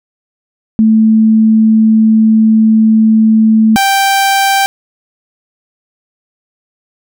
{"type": "tone pair in turn", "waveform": ["sine", "sawtooth"], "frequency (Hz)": [220, 784], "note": ["A3", "G5"], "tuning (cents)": [0, 0], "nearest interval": "octave + minor seventh", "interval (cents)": 2200, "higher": "second", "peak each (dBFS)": -4, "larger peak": "neither", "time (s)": [[0.79, 3.76], [3.76, 4.66]], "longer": "first", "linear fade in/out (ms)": 0, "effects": []}